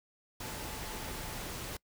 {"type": "tone in noise", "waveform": "sine", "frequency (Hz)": 871, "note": "A5", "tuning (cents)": -18, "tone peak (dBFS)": -51, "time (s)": [0.43, 1.34], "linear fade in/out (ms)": 5, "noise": "pink", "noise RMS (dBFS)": -41, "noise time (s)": [0.4, 1.77], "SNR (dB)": -13, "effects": ["noise-tail reverb RT60 0.1 s tail -24 dB re dry"]}